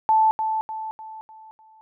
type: tone with echo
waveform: sine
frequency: 877 Hz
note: A5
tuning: 6 cents flat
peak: -14 dBFS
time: 0.09-0.31 s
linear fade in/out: 0 ms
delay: 300 ms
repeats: 5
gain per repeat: -7 dB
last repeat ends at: 1.81 s
effects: none